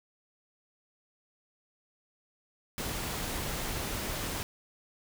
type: noise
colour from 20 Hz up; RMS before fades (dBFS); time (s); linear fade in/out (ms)
pink; -35; 2.78-4.43; 0
effects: none